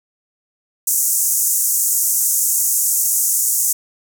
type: band-pass noise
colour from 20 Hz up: pink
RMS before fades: -17 dBFS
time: 0.87-3.73 s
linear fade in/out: 5 ms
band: 6400 to 16000 Hz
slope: 48 dB/octave
effects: none